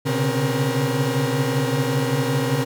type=tone cluster; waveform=40% pulse; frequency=124.6 / 137.1 / 142.3 / 264.4 / 474 Hz; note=B2 / C#3 / C#3 / C4 / A#4; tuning=+16 / -19 / +46 / +18 / +29 cents; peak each=-25 dBFS; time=0.05-2.65 s; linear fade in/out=20 ms; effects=none